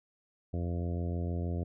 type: harmonic tone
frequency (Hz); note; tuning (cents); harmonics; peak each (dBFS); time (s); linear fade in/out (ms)
86.4; F2; -18; 1 / 2 / 3 / 4 / 5 / 6 / 7 / 8; -32 / -38 / -42 / -44 / -46 / -48 / -49 / -50; 0.53-1.64; 10
effects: none